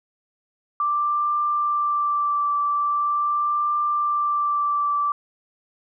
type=tone with vibrato; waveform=sine; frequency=1174.7 Hz; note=D6; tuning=in tune; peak=-19 dBFS; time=0.8-5.12 s; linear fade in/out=2 ms; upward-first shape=triangle; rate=0.42 Hz; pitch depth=17 cents each way; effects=none